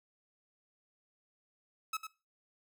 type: tone with echo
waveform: sawtooth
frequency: 1293 Hz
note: E6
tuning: 34 cents flat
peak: -30 dBFS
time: 1.93-1.97 s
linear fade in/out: 5 ms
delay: 100 ms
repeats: 1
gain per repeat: -8 dB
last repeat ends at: 2.07 s
effects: noise-tail reverb RT60 0.3 s tail -19 dB re dry